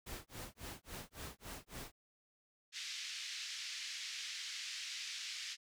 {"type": "noise with tremolo", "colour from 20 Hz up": "pink", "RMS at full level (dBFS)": -46, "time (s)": [0.06, 1.92], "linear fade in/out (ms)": 10, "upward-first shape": "sine", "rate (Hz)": 3.6, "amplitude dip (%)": 100}
{"type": "band-pass noise", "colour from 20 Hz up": "white", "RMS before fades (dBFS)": -45, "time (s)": [2.72, 5.57], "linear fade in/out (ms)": 50, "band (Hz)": [1900, 5800], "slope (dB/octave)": 24}
{"effects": []}